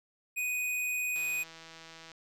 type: tone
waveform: square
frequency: 2489 Hz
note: D#7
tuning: in tune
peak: -31 dBFS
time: 0.36-1.44 s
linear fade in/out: 20 ms
type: click train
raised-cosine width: 0.2 ms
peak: -32 dBFS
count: 157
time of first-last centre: 1.16-2.117 s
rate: 163 Hz
effects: none